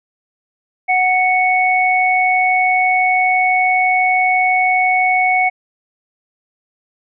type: tone pair together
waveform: sine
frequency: 739.8 / 2217 Hz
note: F#5 / C#7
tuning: 0 / 0 cents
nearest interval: octave + perfect fifth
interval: 1900 cents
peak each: -14 dBFS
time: 0.88-5.5 s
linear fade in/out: 20 ms
effects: none